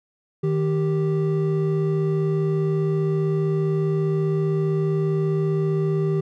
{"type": "tone pair together", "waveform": "triangle", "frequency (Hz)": [155.56, 391.5], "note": ["D#3", "G4"], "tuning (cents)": [0, -2], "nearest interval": "octave + major third", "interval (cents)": 1598, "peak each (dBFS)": [-19, -21], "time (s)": [0.43, 6.21], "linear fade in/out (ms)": 10, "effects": []}